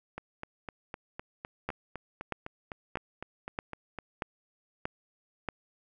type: two click trains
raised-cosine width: 0.5 ms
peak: -23 / -17 dBFS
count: 16 / 7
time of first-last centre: 0.18-3.987 / 1.69-5.487 s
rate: 3.94 / 1.58 Hz
effects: none